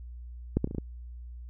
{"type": "clicks", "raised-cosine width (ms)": 3, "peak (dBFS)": [-11, -13, -25, -24, -21, -18], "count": 6, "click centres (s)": [0.57, 0.644, 0.674, 0.711, 0.748, 0.783], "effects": ["added 60 Hz sine -40 dBFS peak until 1.49 s"]}